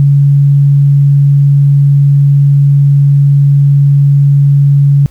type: tone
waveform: sine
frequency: 141.1 Hz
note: C#3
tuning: 31 cents sharp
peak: -3 dBFS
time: 0-5.06 s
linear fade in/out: 0 ms
effects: added 60 Hz sine -38 dBFS peak until 5.1 s + pink hiss -46 dBFS RMS until 5.1 s